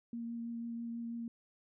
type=tone with vibrato; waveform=sine; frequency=233.1 Hz; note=A#3; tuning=in tune; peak=-38 dBFS; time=0.13-1.28 s; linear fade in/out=2 ms; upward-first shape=triangle; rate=6.1 Hz; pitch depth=13 cents each way; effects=none